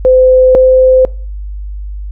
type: tone pair in turn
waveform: sine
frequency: 513 / 516 Hz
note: C5 / C5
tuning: -34 / -24 cents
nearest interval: unison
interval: 10 cents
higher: second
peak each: -3 dBFS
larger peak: neither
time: 0.05-0.55 / 0.55-1.05 s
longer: neither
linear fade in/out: 0 ms
effects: noise-tail reverb RT60 0.4 s tail -22 dB re dry + added 50 Hz sine -19 dBFS peak until 2.11 s